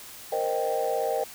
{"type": "chord", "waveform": "sine", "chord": "C minor seventh", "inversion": "third", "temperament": "equal", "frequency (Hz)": [466.2, 523.3, 622.3, 784], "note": ["Bb4", "C5", "Eb5", "G5"], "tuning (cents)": [0, 0, 0, 0], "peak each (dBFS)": -29, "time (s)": [0.32, 1.24], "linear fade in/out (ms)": 5, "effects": ["tanh soft clip ceiling -17 dBFS", "white hiss -44 dBFS RMS until 1.34 s"]}